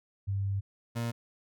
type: tone pair in turn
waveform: sine / 30% pulse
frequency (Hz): 98.6 / 117.26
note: G2 / A#2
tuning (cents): +11 / +11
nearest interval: minor third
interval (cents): 300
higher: second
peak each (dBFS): -28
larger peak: neither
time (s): 0.27-0.61 / 0.95-1.12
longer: first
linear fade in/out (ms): 20
effects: none